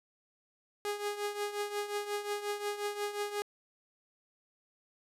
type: tone with tremolo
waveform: sawtooth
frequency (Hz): 412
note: G#4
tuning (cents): -14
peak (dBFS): -27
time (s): 0.85-3.42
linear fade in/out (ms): 0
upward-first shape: triangle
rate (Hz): 5.6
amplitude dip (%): 75
effects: resampled to 32000 Hz